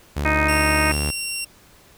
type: tone with pitch glide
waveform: sawtooth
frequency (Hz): 72.4 to 73.33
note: D2 to D2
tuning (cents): -24 to -2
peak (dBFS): -18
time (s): 0.16-1.11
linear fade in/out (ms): 10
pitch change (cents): +22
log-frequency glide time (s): 0.63-0.88
type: harmonic tone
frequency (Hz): 311.1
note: D#4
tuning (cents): 0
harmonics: 1 / 2 / 3 / 4 / 5 / 6 / 7 / 8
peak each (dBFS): -26 / -26 / -26 / -26 / -26 / -26 / -26 / -26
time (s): 0.25-0.92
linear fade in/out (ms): 5
type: tone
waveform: 15% pulse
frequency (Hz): 2748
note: F7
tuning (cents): -29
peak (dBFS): -18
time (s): 0.48-1.45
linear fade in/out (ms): 10
effects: pink hiss -51 dBFS RMS until 1.97 s